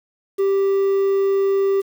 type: tone with quantisation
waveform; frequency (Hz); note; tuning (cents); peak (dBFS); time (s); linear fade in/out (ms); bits
triangle; 392; G4; 0; -13; 0.38-1.82; 20; 7
effects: none